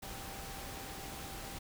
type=tone in noise; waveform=sine; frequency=784 Hz; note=G5; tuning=in tune; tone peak=-52 dBFS; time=0.02-1.59 s; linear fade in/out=10 ms; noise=pink; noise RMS=-45 dBFS; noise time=0.02-1.59 s; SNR=-10 dB; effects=none